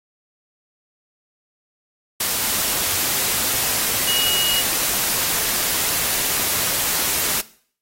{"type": "tone in noise", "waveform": "sine", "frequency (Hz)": 2899, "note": "F#7", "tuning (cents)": -36, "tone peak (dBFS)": -21, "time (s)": [4.07, 4.61], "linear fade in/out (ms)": 5, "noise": "white", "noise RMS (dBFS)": -21, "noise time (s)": [2.2, 7.41], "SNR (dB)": -3, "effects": ["noise-tail reverb RT60 0.5 s tail -18 dB re dry", "AAC 48 kbps"]}